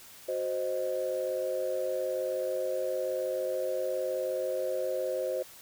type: chord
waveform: sine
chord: C diminished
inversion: second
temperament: equal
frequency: 370 / 523.3 / 622.3 Hz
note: Gb4 / C5 / Eb5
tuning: 0 / 0 / 0 cents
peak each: -36 / -30 / -34 dBFS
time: 0.28-5.43 s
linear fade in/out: 10 ms
effects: tanh soft clip ceiling -21 dBFS + white hiss -51 dBFS RMS until 5.61 s